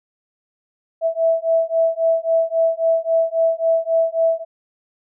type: beating tone pair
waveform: sine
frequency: 655 / 658.7 Hz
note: E5 / E5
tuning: -11 / -1 cents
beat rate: 3.7 Hz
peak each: -18 dBFS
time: 1.01-4.45 s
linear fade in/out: 50 ms
effects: none